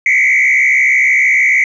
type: tone with frequency modulation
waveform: sine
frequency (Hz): 2143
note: C7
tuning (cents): +41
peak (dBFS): -6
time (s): 0.06-1.64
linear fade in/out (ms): 2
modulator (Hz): 66.4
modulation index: 2.4
effects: tanh soft clip ceiling -5 dBFS